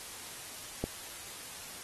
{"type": "click", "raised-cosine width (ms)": 2, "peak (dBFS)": -19, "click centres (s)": 0.84, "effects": ["white hiss -45 dBFS RMS until 1.83 s", "AAC 32 kbps"]}